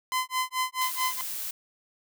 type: tone with tremolo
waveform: sawtooth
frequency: 1024 Hz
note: C6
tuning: 38 cents flat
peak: -20 dBFS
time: 0.12-1.21 s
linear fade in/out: 0 ms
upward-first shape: sine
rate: 4.6 Hz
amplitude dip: 100%
type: noise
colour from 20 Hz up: blue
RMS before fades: -34 dBFS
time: 0.81-1.51 s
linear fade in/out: 5 ms
effects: none